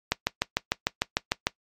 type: click train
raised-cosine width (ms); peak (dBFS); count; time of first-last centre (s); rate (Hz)
0.2; -4; 10; 0.12-1.469; 6.67
effects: noise-tail reverb RT60 0.1 s tail -20 dB re dry + MP3 96 kbps